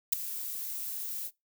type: noise with ADSR envelope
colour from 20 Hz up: violet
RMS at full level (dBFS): -21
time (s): 0.12-1.31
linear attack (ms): 12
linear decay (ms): 5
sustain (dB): -16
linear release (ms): 56
effects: noise-tail reverb RT60 0.2 s tail -22 dB re dry